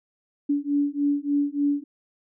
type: beating tone pair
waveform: sine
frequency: 285.3 / 288.7 Hz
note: C#4 / D4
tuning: +50 / -30 cents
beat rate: 3.4 Hz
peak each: -24 dBFS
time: 0.49-1.84 s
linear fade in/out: 10 ms
effects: none